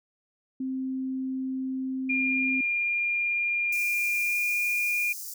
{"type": "tone", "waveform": "sine", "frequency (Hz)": 262, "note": "C4", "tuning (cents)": 2, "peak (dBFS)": -28, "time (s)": [0.6, 2.61], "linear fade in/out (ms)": 5}
{"type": "tone with pitch glide", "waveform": "sine", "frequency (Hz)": [2406, 2421], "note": ["D7", "D#7"], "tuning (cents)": [41, -48], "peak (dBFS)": -24, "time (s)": [2.09, 5.13], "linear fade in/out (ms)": 10, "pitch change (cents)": 11, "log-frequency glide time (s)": [4.26, 4.39]}
{"type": "high-pass noise", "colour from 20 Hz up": "white", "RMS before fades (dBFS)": -38, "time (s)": [3.72, 5.34], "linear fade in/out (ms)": 5, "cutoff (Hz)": 5000, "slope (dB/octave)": 48}
{"effects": []}